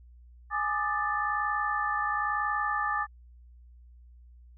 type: tone cluster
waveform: sine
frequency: 833 / 1188 / 1249 / 1759 Hz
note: G#5 / D6 / D#6 / A6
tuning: +5 / +20 / +6 / -1 cents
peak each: -33 / -30 / -35 / -32 dBFS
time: 0.5-3.07 s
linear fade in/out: 50 ms
effects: added 60 Hz sine -50 dBFS peak until 4.57 s